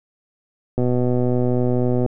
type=click train; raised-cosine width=2 ms; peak=-8 dBFS; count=160; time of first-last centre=0.78-2.062 s; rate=124 Hz; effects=none